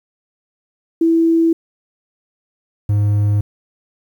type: tone pair in turn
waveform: sine / triangle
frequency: 329.7 / 103.25 Hz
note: E4 / G#2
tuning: 0 / -10 cents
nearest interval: octave + minor sixth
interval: 2010 cents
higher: first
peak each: -10 / -10 dBFS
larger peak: neither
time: 1.01-1.53 / 2.89-3.41 s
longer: neither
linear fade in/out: 5 ms
effects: 8-bit